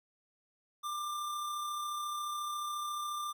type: tone with amplitude modulation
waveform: square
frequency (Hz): 1190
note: D6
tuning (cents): +22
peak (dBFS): -35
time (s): 0.83-3.33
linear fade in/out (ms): 20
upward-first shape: sine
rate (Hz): 34.2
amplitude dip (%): 25
effects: none